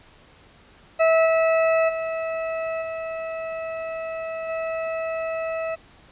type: tone with level steps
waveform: 40% pulse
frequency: 650 Hz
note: E5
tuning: 24 cents flat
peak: -14 / -16 / -24 / -27 / -24 dBFS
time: 0.99-5.76 s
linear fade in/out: 20 ms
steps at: 1.25 / 1.88 / 2.81 / 4.48 s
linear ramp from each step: 20 ms
effects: pink hiss -52 dBFS RMS until 6.11 s + resampled to 8000 Hz